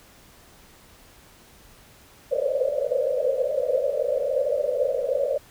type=band-pass noise; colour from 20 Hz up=white; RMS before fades=-24 dBFS; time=2.31-5.38 s; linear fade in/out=10 ms; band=490 to 590 Hz; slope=96 dB/octave; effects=pink hiss -52 dBFS RMS until 5.5 s